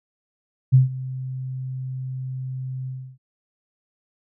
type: tone with ADSR envelope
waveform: sine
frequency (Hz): 130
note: C3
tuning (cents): -11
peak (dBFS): -8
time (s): 0.72-3.18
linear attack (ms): 24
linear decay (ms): 140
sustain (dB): -19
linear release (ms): 310
effects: none